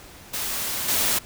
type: noise with level steps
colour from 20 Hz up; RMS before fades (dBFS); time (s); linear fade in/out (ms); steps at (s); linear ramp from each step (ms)
white; -28 / -22; 0.33-1.19; 10; 0.88; 10
effects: pink hiss -45 dBFS RMS until 1.25 s